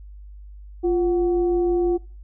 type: tone with frequency modulation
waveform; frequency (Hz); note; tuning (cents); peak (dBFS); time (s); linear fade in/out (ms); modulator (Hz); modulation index
sine; 349.2; F4; 0; -17; 0.83-1.98; 20; 393; 0.37
effects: noise-tail reverb RT60 0.4 s tail -24 dB re dry + added 50 Hz sine -38 dBFS peak until 2.23 s